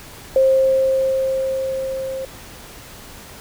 sine tone with level ramp, 530 Hz, C5, 22 cents sharp, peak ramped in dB -10 to -24 dBFS, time 0.36-2.25 s, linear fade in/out 2 ms, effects pink hiss -39 dBFS RMS until 3.4 s

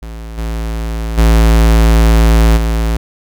square tone with level steps, 55.7 Hz, A1, 22 cents sharp, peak -25 / -17 / -6 / -12 dBFS, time 0.02-2.97 s, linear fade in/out 5 ms, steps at 0.37 / 1.17 / 2.56 s, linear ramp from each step 20 ms, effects none

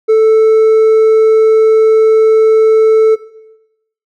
sine tone with hard clipping, 440 Hz, A4, in tune, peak -5 dBFS, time 0.08-3.16 s, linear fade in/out 20 ms, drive 2 dB, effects noise-tail reverb RT60 0.9 s tail -17 dB re dry

